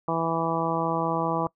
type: harmonic tone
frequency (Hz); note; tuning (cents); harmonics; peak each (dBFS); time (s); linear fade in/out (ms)
164.81; E3; 0; 1 / 2 / 3 / 4 / 5 / 6 / 7; -31 / -31 / -31 / -31 / -31 / -31 / -31; 0.08-1.47; 2
effects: noise-tail reverb RT60 0.1 s tail -23 dB re dry